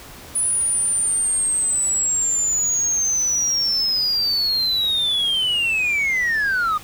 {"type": "linear sweep", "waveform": "sine", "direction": "down", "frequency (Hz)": [9956, 1203], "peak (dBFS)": -15, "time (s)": [0.35, 6.78], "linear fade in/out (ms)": 10, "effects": ["tanh soft clip ceiling -16 dBFS", "pink hiss -40 dBFS RMS until 6.83 s"]}